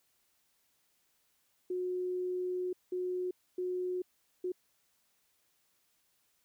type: tone bursts at uneven times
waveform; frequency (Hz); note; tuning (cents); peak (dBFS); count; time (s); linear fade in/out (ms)
sine; 363.7; F#4; -30; -32; 4; 1.7-2.73 / 2.92-3.31 / 3.58-4.02 / 4.44-4.52; 5
effects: white hiss -74 dBFS RMS until 6.44 s